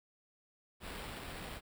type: noise with sample-and-hold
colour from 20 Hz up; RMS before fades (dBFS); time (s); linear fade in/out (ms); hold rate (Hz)
pink; -45; 0.8-1.61; 50; 6300
effects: none